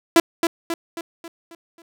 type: tone with echo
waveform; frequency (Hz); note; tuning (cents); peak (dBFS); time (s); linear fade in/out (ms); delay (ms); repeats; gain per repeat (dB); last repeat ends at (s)
sawtooth; 335; E4; +28; -6; 0.16-0.2; 2; 270; 6; -6; 1.82
effects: none